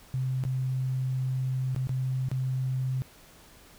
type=tone with dropouts; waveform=sine; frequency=130 Hz; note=C3; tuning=11 cents flat; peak=-26 dBFS; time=0.14-3.02 s; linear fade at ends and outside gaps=0 ms; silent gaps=0.438-0.451 / 1.748-1.762 / 1.871-1.893 / 2.286-2.315 s; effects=pink hiss -54 dBFS RMS until 3.78 s